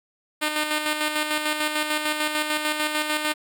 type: tone with tremolo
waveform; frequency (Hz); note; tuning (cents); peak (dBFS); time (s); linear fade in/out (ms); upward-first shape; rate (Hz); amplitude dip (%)
5% pulse; 304; D#4; -40; -10; 0.41-3.34; 20; square; 6.7; 45
effects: none